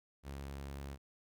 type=tone; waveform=sawtooth; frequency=69.3 Hz; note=C#2; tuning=in tune; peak=-39 dBFS; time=0.23-0.98 s; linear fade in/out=50 ms; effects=none